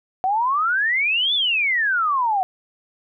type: exponential two-way sweep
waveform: sine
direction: up then down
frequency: 732 to 3567 to 732 Hz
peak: -17 dBFS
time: 0.24-2.43 s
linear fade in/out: 0 ms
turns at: 1.34 s
effects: none